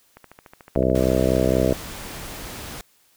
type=click train; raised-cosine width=0.5 ms; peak=-27 dBFS; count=11; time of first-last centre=0.17-0.9 s; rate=13.7 Hz
type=harmonic tone; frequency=64.3 Hz; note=C2; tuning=30 cents flat; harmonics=1 / 2 / 3 / 4 / 5 / 6 / 7 / 8 / 9 / 10; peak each=-26 / -26 / -26 / -26 / -26 / -26 / -26 / -26 / -26 / -26 dBFS; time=0.76-1.73 s; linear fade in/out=0 ms
type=noise; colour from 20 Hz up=pink; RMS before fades=-35 dBFS; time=0.95-2.81 s; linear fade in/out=0 ms
effects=white hiss -60 dBFS RMS until 3.16 s